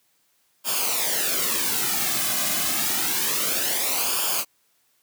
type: noise with flanger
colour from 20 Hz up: white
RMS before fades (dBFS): -24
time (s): 0.64-4.45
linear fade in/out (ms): 50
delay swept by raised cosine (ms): 0.5 to 2.2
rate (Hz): 0.28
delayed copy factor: -0.7
effects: white hiss -66 dBFS RMS until 5.02 s + high-pass 100 Hz 12 dB/octave